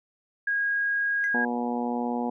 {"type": "tone", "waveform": "sine", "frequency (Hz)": 1638, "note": "G#6", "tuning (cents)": -24, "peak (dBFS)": -23, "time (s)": [0.47, 1.45], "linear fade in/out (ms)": 5}
{"type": "tone with exponential decay", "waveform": "triangle", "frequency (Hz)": 2014, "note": "B6", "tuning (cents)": 33, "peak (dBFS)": -29, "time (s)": [1.24, 1.34], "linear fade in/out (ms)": 0, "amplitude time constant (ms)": 20}
{"type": "harmonic tone", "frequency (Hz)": 120.7, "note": "B2", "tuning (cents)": -39, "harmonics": [2, 3, 4, 5, 6, 7, 8], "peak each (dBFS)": [-28, -38, -34, -42, -34, -34, -40], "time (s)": [1.34, 2.3], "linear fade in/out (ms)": 5}
{"effects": []}